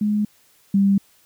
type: tone pair in turn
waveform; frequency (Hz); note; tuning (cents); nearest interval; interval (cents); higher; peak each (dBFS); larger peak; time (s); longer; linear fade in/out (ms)
sine; 209.4 / 197.65; G#3 / G3; +15 / +15; minor second; 100; first; -17 / -13; second; 0.01-0.25 / 0.74-0.98; neither; 5
effects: white hiss -57 dBFS RMS until 1.25 s